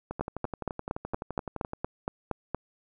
two click trains, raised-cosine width 1 ms, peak -15 / -20 dBFS, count 11 / 20, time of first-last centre 0.21-2.546 / 0.11-1.734 s, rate 4.28 / 11.7 Hz, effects none

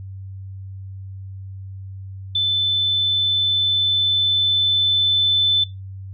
sine tone with level ramp, 3520 Hz, A7, in tune, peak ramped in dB -16 to -13 dBFS, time 2.35-5.64 s, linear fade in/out 5 ms, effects noise-tail reverb RT60 0.2 s tail -20 dB re dry + added 96 Hz sine -31 dBFS peak until 6.13 s

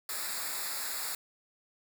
white noise with comb filter, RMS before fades -36 dBFS, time 0.09-1.15 s, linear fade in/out 2 ms, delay 0.33 ms, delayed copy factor -0.85, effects none

